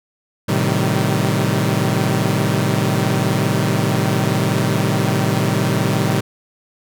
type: chord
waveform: sawtooth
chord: A half-diminished seventh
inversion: none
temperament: equal with one note detuned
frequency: 110 / 130.81 / 155.56 / 192.74 Hz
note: A2 / C3 / Eb3 / G3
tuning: 0 / 0 / 0 / -29 cents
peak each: -17 dBFS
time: 0.48-6.21 s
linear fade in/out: 10 ms
effects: none